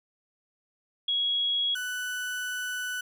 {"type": "tone pair in turn", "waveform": ["sine", "35% pulse"], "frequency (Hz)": [3322, 1490.5], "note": ["G#7", "F#6"], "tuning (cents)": [0, 12], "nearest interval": "octave + major second", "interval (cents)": 1388, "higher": "first", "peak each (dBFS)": [-24, -29], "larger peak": "first", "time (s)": [[1.08, 1.75], [1.75, 3.01]], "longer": "second", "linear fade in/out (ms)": 5, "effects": []}